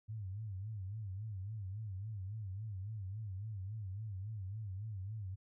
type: tone with vibrato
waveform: sine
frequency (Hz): 101.7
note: G#2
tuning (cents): -36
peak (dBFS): -40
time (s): 0.08-5.36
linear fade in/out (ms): 20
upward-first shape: sine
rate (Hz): 3.6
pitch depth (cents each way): 160
effects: none